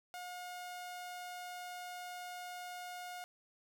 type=tone; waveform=sawtooth; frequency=718 Hz; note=F5; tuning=48 cents sharp; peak=-40 dBFS; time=0.14-3.24 s; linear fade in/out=0 ms; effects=none